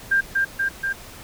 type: tone with echo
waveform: sine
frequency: 1592 Hz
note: G6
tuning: 26 cents sharp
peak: -15 dBFS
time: 0.11-0.21 s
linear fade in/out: 10 ms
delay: 240 ms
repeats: 3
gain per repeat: -2 dB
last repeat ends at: 0.93 s
effects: pink hiss -41 dBFS RMS until 1.23 s